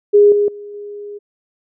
sine tone with level steps, 411.2 Hz, G#4, 17 cents flat, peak -5 / -11 / -29 / -27 dBFS, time 0.13-1.19 s, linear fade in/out 20 ms, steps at 0.32 / 0.48 / 0.74 s, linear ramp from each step 2 ms, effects none

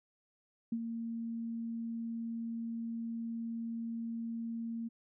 sine tone with ADSR envelope, 229.8 Hz, A#3, 25 cents flat, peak -30 dBFS, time 0.72-4.89 s, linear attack 5 ms, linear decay 58 ms, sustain -6 dB, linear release 19 ms, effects none

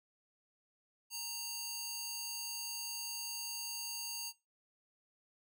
square tone with high-pass filter, 925 Hz, A#5, 14 cents flat, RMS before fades -42 dBFS, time 1.1-4.33 s, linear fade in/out 50 ms, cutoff 4400 Hz, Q 0.97, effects noise-tail reverb RT60 0.2 s tail -18 dB re dry

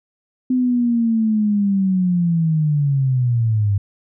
sine linear sweep, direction down, 256.3 to 98 Hz, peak -14 dBFS, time 0.5-3.78 s, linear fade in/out 5 ms, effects none

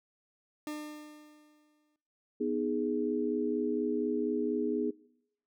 40% pulse tone with exponential decay, 301.1 Hz, D4, 43 cents sharp, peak -34 dBFS, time 0.67-1.96 s, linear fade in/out 1 ms, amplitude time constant 280 ms
sine chord, G# minor, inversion first, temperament equal, 246.9 / 311.1 / 415.3 Hz, B3 / D#4 / G#4, 0 / 0 / 0 cents, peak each -33 / -34 / -32 dBFS, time 2.4-4.91 s, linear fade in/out 10 ms
effects noise-tail reverb RT60 0.8 s tail -23 dB re dry

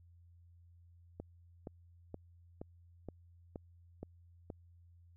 click train, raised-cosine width 2 ms, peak -30 dBFS, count 8, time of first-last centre 1.2-4.502 s, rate 2.12 Hz, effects added 86 Hz sine -59 dBFS peak until 5.16 s

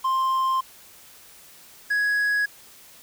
triangle tone pair in turn, 1051 / 1668.4 Hz, C6 / G#6, +7 / +7 cents, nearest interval minor sixth, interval 800 cents, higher second, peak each -18 dBFS, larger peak neither, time 0.04-0.61 / 1.9-2.46 s, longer first, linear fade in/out 10 ms, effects white hiss -49 dBFS RMS until 3.02 s

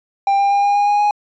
triangle tone with pitch steps, 793 / 799 / 805 / 811.1 / 817.2 / 823.3 / 829.5 Hz, G5 / G5 / G5 / G#5 / G#5 / G#5 / G#5, +20 / +33 / +46 / -41 / -28 / -15 / -2 cents, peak -10 dBFS, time 0.27-1.11 s, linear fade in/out 2 ms, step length 120 ms, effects resampled to 16000 Hz

